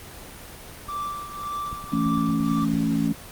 triangle tone with tremolo, 1170 Hz, D6, 7 cents flat, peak -24 dBFS, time 0.88-2.65 s, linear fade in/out 10 ms, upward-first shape triangle, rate 1.8 Hz, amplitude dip 75%
click train, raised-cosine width 5 ms, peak -24 dBFS, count 10, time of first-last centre 1.73-2.741 s, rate 8.9 Hz
sine chord, A major, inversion second, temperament equal with one note detuned, 164.81 / 220 / 278.8 Hz, E3 / A3 / C#4, 0 / 0 / +10 cents, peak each -26 / -24 / -24 dBFS, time 1.92-3.13 s, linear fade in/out 10 ms
effects pink hiss -41 dBFS RMS until 3.31 s + Opus 24 kbps

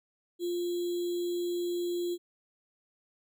sine tone with sample-and-hold, 349.8 Hz, F4, 3 cents sharp, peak -29 dBFS, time 0.39-2.18 s, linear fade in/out 50 ms, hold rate 3675 Hz, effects none

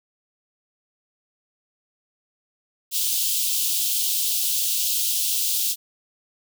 white high-pass noise, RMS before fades -23 dBFS, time 2.91-5.76 s, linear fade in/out 50 ms, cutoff 2900 Hz, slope 48 dB/octave, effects none

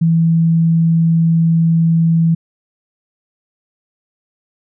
sine tone, 164.81 Hz, E3, in tune, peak -9 dBFS, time 0.01-2.35 s, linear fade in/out 10 ms, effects none

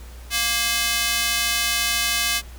square tone with high-pass filter, 233.1 Hz, A#3, in tune, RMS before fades -22 dBFS, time 0.3-2.42 s, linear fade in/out 50 ms, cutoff 2400 Hz, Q 0.82, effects added 60 Hz sine -37 dBFS peak until 2.58 s + pink hiss -47 dBFS RMS until 2.58 s

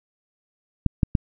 clicks, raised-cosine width 5 ms, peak -5 dBFS, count 3, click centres 0.863 / 1.032 / 1.152 s, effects none

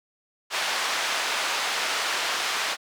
pink band-pass noise, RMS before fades -27 dBFS, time 0.5-2.77 s, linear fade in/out 50 ms, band 930 to 5600 Hz, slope 12 dB/octave, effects none

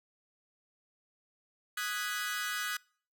sawtooth chord, G# minor seventh, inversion second, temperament equal, 1244.5 / 1480 / 1661.2 / 1975.5 Hz, D#6 / F#6 / G#6 / B6, 0 / 0 / 0 / 0 cents, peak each -36 / -34 / -35 / -38 dBFS, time 1.77-2.77 s, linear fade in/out 5 ms, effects noise-tail reverb RT60 0.5 s tail -26 dB re dry

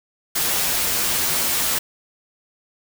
white noise with comb filter, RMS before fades -21 dBFS, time 0.35-1.79 s, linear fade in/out 10 ms, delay 9.5 ms, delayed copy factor -0.5, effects none

